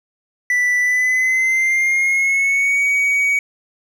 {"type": "tone with pitch glide", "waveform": "triangle", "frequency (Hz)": [1975.5, 2256], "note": ["B6", "C#7"], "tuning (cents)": [0, 30], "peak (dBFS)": -12, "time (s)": [0.5, 3.39], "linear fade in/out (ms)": 2, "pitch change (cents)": 230, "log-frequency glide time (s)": [0.8, 2.84], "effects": []}